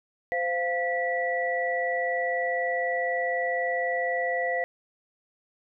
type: tone cluster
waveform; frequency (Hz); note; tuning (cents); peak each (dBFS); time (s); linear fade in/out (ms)
sine; 516 / 696 / 1954; C5 / F5 / B6; -24 / -6 / -19; -29; 0.32-4.64; 0
effects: none